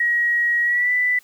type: tone with pitch glide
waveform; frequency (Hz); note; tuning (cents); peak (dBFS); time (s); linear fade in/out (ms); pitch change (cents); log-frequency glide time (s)
sine; 1900 to 1985.3; A#6 to B6; +33 to +9; -16; 0-1.19; 5; +76; 0.63-0.92
effects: white hiss -54 dBFS RMS until 1.23 s + high-pass 100 Hz 12 dB/octave